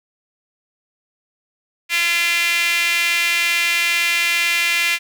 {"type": "tone with high-pass filter", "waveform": "sawtooth", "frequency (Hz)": 342.2, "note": "F4", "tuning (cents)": -35, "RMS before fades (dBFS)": -18, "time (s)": [1.89, 4.99], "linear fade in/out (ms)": 50, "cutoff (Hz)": 2300, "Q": 3.8, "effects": []}